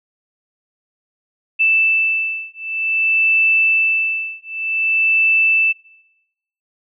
sine beating tone pair, 2645 / 2645.53 Hz, E7 / E7, +5 / +6 cents, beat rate 0.53 Hz, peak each -17 dBFS, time 1.59-5.73 s, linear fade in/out 20 ms, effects noise-tail reverb RT60 0.9 s tail -22 dB re dry

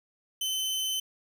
sawtooth tone, 3057 Hz, G7, 44 cents flat, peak -25 dBFS, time 0.41-1 s, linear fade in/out 5 ms, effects none

